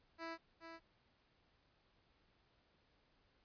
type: tone with echo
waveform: 10% pulse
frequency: 329.6 Hz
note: E4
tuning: in tune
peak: -36 dBFS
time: 0.18-0.38 s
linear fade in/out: 50 ms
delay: 420 ms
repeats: 1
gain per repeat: -7 dB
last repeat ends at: 0.8 s
effects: pink hiss -75 dBFS RMS until 3.44 s + resampled to 11025 Hz